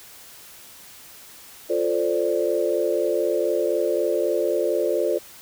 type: chord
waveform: sine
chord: D minor seventh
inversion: first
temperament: equal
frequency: 349.2 / 440 / 523.3 / 587.3 Hz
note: F4 / A4 / C5 / D5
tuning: 0 / 0 / 0 / 0 cents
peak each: -25 dBFS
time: 1.69-5.19 s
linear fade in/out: 20 ms
effects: white hiss -45 dBFS RMS until 5.41 s